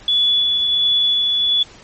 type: tone with tremolo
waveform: sine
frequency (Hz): 3425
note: A7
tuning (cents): -47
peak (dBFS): -12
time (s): 0.08-1.63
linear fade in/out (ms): 2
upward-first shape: sine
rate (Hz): 1.4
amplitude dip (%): 25
effects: pink hiss -43 dBFS RMS until 1.83 s + MP3 32 kbps